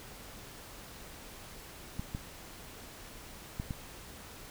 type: clicks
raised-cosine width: 5 ms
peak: -23 dBFS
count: 4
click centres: 1.995 / 2.149 / 3.599 / 3.708 s
effects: pink hiss -49 dBFS RMS until 4.5 s